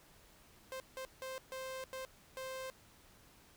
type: tone bursts at uneven times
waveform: sawtooth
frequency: 523.3 Hz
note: C5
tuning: in tune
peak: -38 dBFS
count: 6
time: 0.72-0.8 / 0.97-1.05 / 1.22-1.38 / 1.52-1.84 / 1.93-2.05 / 2.37-2.7 s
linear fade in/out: 0 ms
effects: pink hiss -63 dBFS RMS until 3.56 s